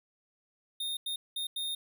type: tone bursts at uneven times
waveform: square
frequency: 3673 Hz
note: A#7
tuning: 26 cents flat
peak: -33 dBFS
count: 4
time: 0.8-0.97 / 1.06-1.16 / 1.36-1.47 / 1.56-1.75 s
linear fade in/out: 5 ms
effects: none